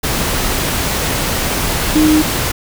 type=tone in noise; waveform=sine; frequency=308.4 Hz; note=D#4; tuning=15 cents flat; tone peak=-8 dBFS; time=1.95-2.22 s; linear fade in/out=10 ms; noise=pink; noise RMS=-17 dBFS; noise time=0.03-2.52 s; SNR=+6 dB; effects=none